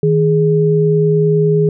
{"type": "tone pair together", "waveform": "sine", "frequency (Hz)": [158.2, 415.8], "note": ["D#3", "G#4"], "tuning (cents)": [29, 2], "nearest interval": "octave + perfect fourth", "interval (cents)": 1673, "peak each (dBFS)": -12, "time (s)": [0.03, 1.69], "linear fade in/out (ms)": 2, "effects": []}